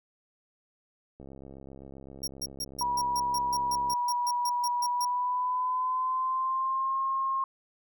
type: click train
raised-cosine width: 2 ms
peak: -33 dBFS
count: 186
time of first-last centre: 1.2-3.933 s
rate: 67.7 Hz
type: tone bursts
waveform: sawtooth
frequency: 5588 Hz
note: F8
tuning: in tune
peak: -28 dBFS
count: 16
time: 2.23-5.05 s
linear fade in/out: 5 ms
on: 45 ms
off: 140 ms
type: tone with pitch glide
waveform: sine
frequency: 971 to 1071.2 Hz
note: B5 to C6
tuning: -30 to +40 cents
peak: -26 dBFS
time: 2.81-7.44 s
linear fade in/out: 2 ms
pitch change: +170 cents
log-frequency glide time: 4.84-6.98 s
effects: none